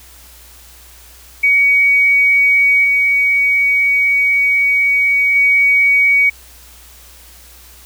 sine tone with level steps, 2252 Hz, C#7, 27 cents sharp, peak -8 / -10 / -8 dBFS, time 1.43-6.3 s, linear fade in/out 10 ms, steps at 2.84 / 5.35 s, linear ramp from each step 10 ms, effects added 60 Hz sine -43 dBFS peak until 7.85 s + white hiss -42 dBFS RMS until 7.85 s

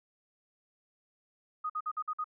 sine tone bursts, 1244.5 Hz, D#6, in tune, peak -31 dBFS, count 6, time 1.64-2.243 s, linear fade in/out 10 ms, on 58 ms, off 51 ms, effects none

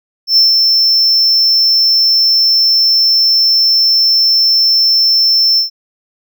triangle tone with ADSR envelope, 5340 Hz, E8, 22 cents sharp, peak -3 dBFS, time 0.27-5.7 s, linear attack 98 ms, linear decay 150 ms, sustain -3 dB, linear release 120 ms, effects none

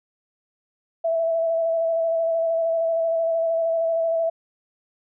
sine tone with vibrato, 659.3 Hz, E5, in tune, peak -19 dBFS, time 1.04-4.3 s, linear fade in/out 10 ms, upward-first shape square, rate 13 Hz, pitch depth 16 cents each way, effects none

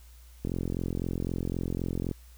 click train, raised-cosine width 3 ms, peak -18 dBFS, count 74, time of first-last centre 0.45-2.113 s, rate 43.9 Hz, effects added 60 Hz sine -49 dBFS peak until 2.37 s + white hiss -60 dBFS RMS until 2.37 s

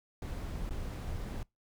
brown noise with dropouts, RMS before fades -38 dBFS, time 0.22-1.43 s, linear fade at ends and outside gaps 2 ms, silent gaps 0.694-0.707 s, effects noise-tail reverb RT60 0.2 s tail -25 dB re dry

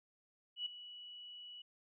sine tone with ADSR envelope, 2941 Hz, F#7, 11 cents flat, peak -35 dBFS, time 0.56-1.62 s, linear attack 100 ms, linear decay 6 ms, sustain -14 dB, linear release 6 ms, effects none

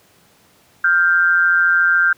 sine tone pair together, 1399.3 / 1573 Hz, F6 / G6, +3 / +6 cents, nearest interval major second, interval 203 cents, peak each -14 dBFS, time 0.84-2.13 s, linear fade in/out 5 ms, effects pink hiss -53 dBFS RMS until 2.17 s + high-pass 100 Hz 12 dB/octave

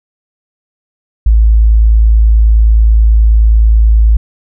sine tone, 54.7 Hz, A1, 9 cents flat, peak -3 dBFS, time 1.26-4.17 s, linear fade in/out 5 ms, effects none

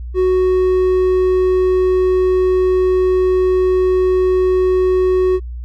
triangle tone, 370 Hz, F#4, in tune, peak -9 dBFS, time 0.14-5.4 s, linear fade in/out 50 ms, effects added 60 Hz sine -24 dBFS peak until 5.64 s

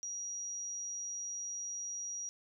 sine tone, 5750 Hz, F8, 50 cents sharp, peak -38 dBFS, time 0.03-2.29 s, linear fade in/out 0 ms, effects none

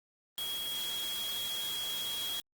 sine tone in noise, 3298 Hz, G#7, 13 cents flat, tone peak -35 dBFS, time 0.38-2.4 s, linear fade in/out 0 ms, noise white, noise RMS -41 dBFS, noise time 0.38-2.4 s, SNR +3 dB, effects Opus 32 kbps

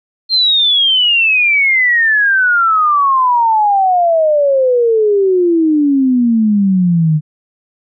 sine exponential sweep, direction down, 4215 to 150 Hz, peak -8 dBFS, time 0.29-7.21 s, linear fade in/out 50 ms, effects none

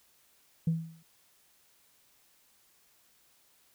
sine tone with exponential decay, 163.4 Hz, E3, 15 cents flat, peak -21 dBFS, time 0.67-1.03 s, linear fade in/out 5 ms, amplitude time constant 78 ms, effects tanh soft clip ceiling -21 dBFS + white hiss -66 dBFS RMS until 3.74 s

